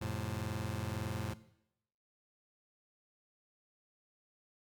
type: chord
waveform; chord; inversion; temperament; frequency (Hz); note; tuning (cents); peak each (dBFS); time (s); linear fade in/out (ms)
sawtooth; F major; none; just; 87.31 / 109.13 / 130.96; F2 / A2 / C3; 0 / -14 / +2; -37 / -34 / -39; 0.01-1.34; 10
effects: noise-tail reverb RT60 0.8 s tail -17 dB re dry + Opus 48 kbps